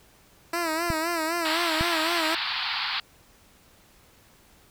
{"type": "tone with vibrato", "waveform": "10% pulse", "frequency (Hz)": 329.6, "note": "E4", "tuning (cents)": 0, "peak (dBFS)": -17, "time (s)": [0.53, 2.35], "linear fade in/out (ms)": 5, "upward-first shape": "sine", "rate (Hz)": 3.9, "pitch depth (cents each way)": 91}
{"type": "clicks", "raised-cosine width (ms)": 5, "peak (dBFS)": -16, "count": 2, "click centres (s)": [0.903, 1.81]}
{"type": "band-pass noise", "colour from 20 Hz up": "white", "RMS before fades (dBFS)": -29, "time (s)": [1.45, 3], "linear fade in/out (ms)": 2, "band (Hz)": [770, 4700], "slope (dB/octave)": 96}
{"effects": ["pink hiss -57 dBFS RMS until 4.7 s"]}